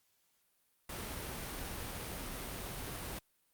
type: noise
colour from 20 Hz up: pink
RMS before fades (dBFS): -42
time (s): 0.89-3.19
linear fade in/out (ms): 5
effects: white hiss -75 dBFS RMS until 3.53 s + Opus 48 kbps